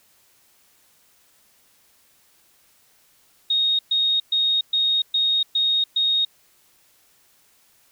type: tone bursts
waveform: sine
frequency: 3729 Hz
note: A#7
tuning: in tune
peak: -17 dBFS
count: 7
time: 3.5-6.25 s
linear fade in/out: 5 ms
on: 290 ms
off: 120 ms
effects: white hiss -59 dBFS RMS until 7.91 s